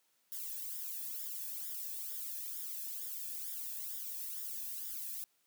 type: noise with flanger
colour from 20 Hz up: violet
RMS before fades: -42 dBFS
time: 0.32-5.24 s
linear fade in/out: 0 ms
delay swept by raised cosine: 0.57 to 1.19 ms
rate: 2.2 Hz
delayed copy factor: +0.9
effects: white hiss -75 dBFS RMS until 5.46 s + high-pass 150 Hz 12 dB/octave